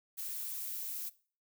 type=noise with high-pass filter sweep; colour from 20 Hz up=violet; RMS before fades=-40 dBFS; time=0.17-1.1 s; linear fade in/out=20 ms; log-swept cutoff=1400 to 320 Hz; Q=1.5; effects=noise-tail reverb RT60 0.4 s tail -19 dB re dry